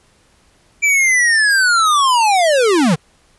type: linear sweep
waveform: square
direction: down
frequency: 2349 to 138.59 Hz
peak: -11 dBFS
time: 0.82-2.96 s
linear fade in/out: 20 ms
effects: pink hiss -54 dBFS RMS until 3.38 s + resampled to 24000 Hz